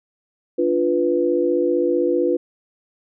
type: chord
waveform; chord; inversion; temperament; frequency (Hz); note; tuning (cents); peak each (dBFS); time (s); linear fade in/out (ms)
sine; B diminished; first; equal; 293.7 / 349.2 / 493.9; D4 / F4 / B4; 0 / 0 / 0; -23 / -19 / -20; 0.58-2.37; 10
effects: none